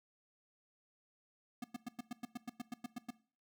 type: tone bursts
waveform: square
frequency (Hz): 242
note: B3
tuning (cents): -35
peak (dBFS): -40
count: 13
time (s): 1.62-3.106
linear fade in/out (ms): 5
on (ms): 22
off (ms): 100
effects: noise-tail reverb RT60 0.4 s tail -18 dB re dry